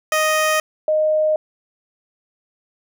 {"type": "tone pair in turn", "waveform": ["15% pulse", "sine"], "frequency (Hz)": [622.3, 618.4], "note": ["D#5", "D#5"], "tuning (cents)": [0, -11], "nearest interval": "unison", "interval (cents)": 11, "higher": "first", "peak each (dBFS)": [-9, -14], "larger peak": "first", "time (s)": [[0.12, 0.6], [0.88, 1.36]], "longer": "neither", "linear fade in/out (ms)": 2, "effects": []}